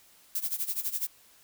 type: noise with tremolo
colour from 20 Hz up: violet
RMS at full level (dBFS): -29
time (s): 0.35-1.07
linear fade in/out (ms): 2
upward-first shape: sine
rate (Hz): 12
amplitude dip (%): 85
effects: white hiss -59 dBFS RMS until 1.43 s